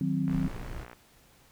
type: chord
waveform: sine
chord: C diminished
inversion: first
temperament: equal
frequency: 155.56 / 185 / 261.6 Hz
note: Eb3 / Gb3 / C4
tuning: 0 / 0 / 0 cents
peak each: -30 dBFS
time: 0.01-0.48 s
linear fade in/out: 2 ms
type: noise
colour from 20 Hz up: brown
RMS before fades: -38 dBFS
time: 0.27-0.87 s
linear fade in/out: 50 ms
type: click train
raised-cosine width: 0.5 ms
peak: -30 dBFS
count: 40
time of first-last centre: 0.28-0.931 s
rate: 59.9 Hz
effects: pink hiss -60 dBFS RMS until 1.51 s